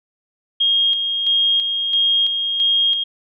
sine tone with tremolo, 3246 Hz, G#7, 40 cents flat, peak -13 dBFS, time 0.6-3.04 s, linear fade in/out 10 ms, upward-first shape square, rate 1.5 Hz, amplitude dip 45%, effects none

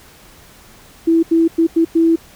sine tone bursts at uneven times, 329.6 Hz, E4, in tune, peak -9 dBFS, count 5, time 1.07-1.23 / 1.31-1.48 / 1.58-1.67 / 1.76-1.85 / 1.95-2.16 s, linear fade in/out 10 ms, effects pink hiss -44 dBFS RMS until 2.35 s

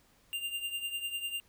square tone with tremolo, 2794 Hz, F7, in tune, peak -32 dBFS, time 0.33-1.4 s, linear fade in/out 0 ms, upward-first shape triangle, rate 10 Hz, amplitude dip 75%, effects pink hiss -66 dBFS RMS until 1.48 s

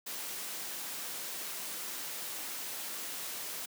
white noise, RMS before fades -40 dBFS, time 0.06-3.66 s, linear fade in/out 10 ms, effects high-pass 200 Hz 12 dB/octave

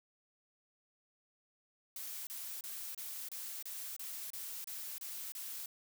blue noise bursts, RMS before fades -44 dBFS, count 11, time 1.96-5.66 s, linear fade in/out 2 ms, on 310 ms, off 29 ms, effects none

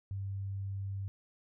sine tone, 98 Hz, G2, in tune, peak -35 dBFS, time 0.11-1.08 s, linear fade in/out 0 ms, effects none

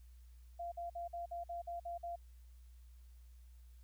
sine tone bursts, 690 Hz, F5, 21 cents flat, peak -40 dBFS, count 9, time 0.59-2.16 s, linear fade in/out 10 ms, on 130 ms, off 50 ms, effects added 60 Hz sine -55 dBFS peak until 3.83 s + white hiss -75 dBFS RMS until 3.83 s

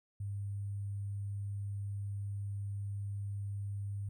sine tone with sample-and-hold, 100.3 Hz, G2, 40 cents sharp, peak -36 dBFS, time 0.2-4.09 s, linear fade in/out 5 ms, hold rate 8820 Hz, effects none

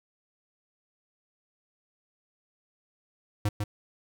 square tone with echo, 103.83 Hz, G#2, in tune, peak -24 dBFS, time 3.45-3.49 s, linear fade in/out 5 ms, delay 150 ms, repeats 1, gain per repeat -4 dB, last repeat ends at 3.64 s, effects none

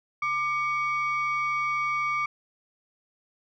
sine tone pair together, 1190 / 2246 Hz, D6 / C#7, +22 / +22 cents, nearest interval major seventh, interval 1100 cents, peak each -25 / -27 dBFS, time 0.22-2.26 s, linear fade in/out 5 ms, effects tanh soft clip ceiling -20 dBFS

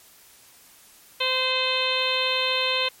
harmonic tone, 516 Hz, C5, 24 cents flat, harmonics 1 / 2 / 3 / 4 / 5 / 6 / 7 / 8, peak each -29 / -30 / -35 / -33 / -27 / -28 / -28 / -30 dBFS, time 1.2-2.89 s, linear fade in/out 10 ms, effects white hiss -52 dBFS RMS until 3 s + MP3 64 kbps

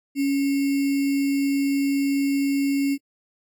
sine tone with sample-and-hold, 278.1 Hz, C#4, 6 cents sharp, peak -19 dBFS, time 0.15-2.98 s, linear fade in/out 50 ms, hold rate 2450 Hz, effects AAC 64 kbps

